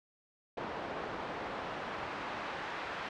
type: noise with band-pass filter sweep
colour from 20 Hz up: pink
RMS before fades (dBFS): -40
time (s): 0.57-3.09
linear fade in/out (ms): 5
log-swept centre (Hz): 650 to 1300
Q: 0.73
effects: low-pass 4000 Hz 12 dB/octave